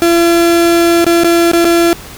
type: tone with dropouts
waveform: 35% pulse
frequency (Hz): 339.4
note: F4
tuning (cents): -49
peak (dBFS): -5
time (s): 0.02-1.93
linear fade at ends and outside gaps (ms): 0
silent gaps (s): 1.044-1.066 / 1.235-1.245 / 1.515-1.534 / 1.645-1.651
effects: pink hiss -31 dBFS RMS until 2.17 s